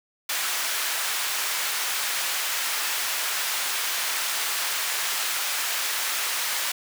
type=high-pass noise; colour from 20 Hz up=pink; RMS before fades=-27 dBFS; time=0.29-6.72 s; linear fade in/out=5 ms; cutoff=1300 Hz; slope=12 dB/octave; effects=none